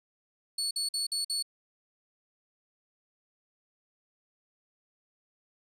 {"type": "tone bursts", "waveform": "30% pulse", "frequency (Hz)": 4418, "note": "C#8", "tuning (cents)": -7, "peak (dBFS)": -26, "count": 5, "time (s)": [0.58, 1.426], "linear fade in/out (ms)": 5, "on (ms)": 130, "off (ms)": 49, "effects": ["resampled to 32000 Hz"]}